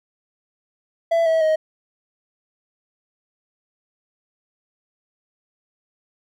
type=tone with pitch steps; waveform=triangle; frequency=667 / 647.3 / 628.1 Hz; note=E5 / E5 / D#5; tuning=+20 / -32 / +16 cents; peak=-13 dBFS; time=1.11-1.56 s; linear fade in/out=10 ms; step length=150 ms; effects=none